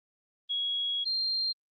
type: tone pair in turn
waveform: sine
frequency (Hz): 3322 / 4185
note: G#7 / C8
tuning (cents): 0 / 0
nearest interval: major third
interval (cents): 400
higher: second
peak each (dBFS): -28 / -27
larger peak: second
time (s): 0.49-1.05 / 1.05-1.53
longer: first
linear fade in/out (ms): 20
effects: Opus 32 kbps